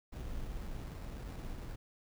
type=noise with sample-and-hold; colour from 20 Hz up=brown; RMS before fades=-42 dBFS; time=0.12-1.76 s; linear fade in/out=10 ms; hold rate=3150 Hz; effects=none